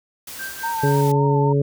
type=noise; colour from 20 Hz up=white; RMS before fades=-35 dBFS; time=0.27-1.12 s; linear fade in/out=5 ms
type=tone with tremolo; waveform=triangle; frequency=1573 Hz; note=G6; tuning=6 cents sharp; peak=-25 dBFS; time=0.39-1.01 s; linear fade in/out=5 ms; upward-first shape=triangle; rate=4.7 Hz; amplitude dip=95%
type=tone with vibrato; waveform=sine; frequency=903 Hz; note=A5; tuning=45 cents sharp; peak=-22 dBFS; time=0.63-1.53 s; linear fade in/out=10 ms; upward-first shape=triangle; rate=3.6 Hz; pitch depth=62 cents each way
type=harmonic tone; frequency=141.5 Hz; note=C#3; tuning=36 cents sharp; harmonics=1 / 2 / 3 / 4; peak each=-17 / -25 / -20 / -30 dBFS; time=0.83-1.62 s; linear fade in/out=5 ms
effects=none